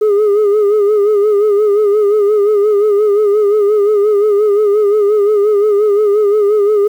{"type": "tone with vibrato", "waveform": "sine", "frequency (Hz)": 415.3, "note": "G#4", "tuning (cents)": 0, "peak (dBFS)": -5, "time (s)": [0.01, 6.88], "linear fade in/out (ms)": 10, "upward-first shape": "sine", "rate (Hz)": 5.7, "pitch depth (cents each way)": 65, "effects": ["tanh soft clip ceiling -7 dBFS", "7-bit"]}